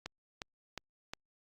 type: click train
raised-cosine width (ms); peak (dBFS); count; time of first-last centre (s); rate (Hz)
0.2; -22; 4; 0.06-1.135; 2.79
effects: Opus 48 kbps